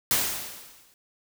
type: noise with exponential decay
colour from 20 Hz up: white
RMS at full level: -21 dBFS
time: 0.11-0.94 s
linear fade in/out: 1 ms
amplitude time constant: 180 ms
effects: none